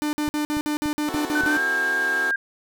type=tone bursts; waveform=45% pulse; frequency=298.9 Hz; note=D4; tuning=31 cents sharp; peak=-22 dBFS; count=10; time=0.02-1.57 s; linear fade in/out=0 ms; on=110 ms; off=50 ms
type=click train; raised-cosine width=5 ms; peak=-23 dBFS; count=5; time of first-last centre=0.28-1.436 s; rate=3.46 Hz
type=chord; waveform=15% pulse; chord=F# half-diminished seventh; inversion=second; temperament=equal; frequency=261.6 / 329.6 / 370 / 440 Hz; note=C4 / E4 / F#4 / A4; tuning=0 / 0 / 0 / 0 cents; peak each=-31 / -31 / -27 / -28 dBFS; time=1.08-2.31 s; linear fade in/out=2 ms
type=tone with pitch glide; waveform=sine; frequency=1508 to 1606.9 Hz; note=F#6 to G6; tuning=+32 to +42 cents; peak=-20 dBFS; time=1.35-2.36 s; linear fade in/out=5 ms; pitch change=+110 cents; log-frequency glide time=1.46-1.61 s
effects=none